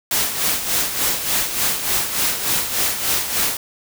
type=noise with tremolo; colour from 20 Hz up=white; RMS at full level=-18 dBFS; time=0.11-3.57 s; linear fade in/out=2 ms; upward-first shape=sine; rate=3.4 Hz; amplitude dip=60%; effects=none